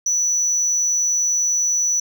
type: tone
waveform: sine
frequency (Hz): 5930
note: F#8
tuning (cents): +3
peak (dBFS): -14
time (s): 0.06-2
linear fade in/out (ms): 5
effects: tanh soft clip ceiling -15 dBFS